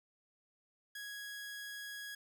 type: tone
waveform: sawtooth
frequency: 1661.2 Hz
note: G#6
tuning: in tune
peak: -40 dBFS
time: 0.95-2.15 s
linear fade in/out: 5 ms
effects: none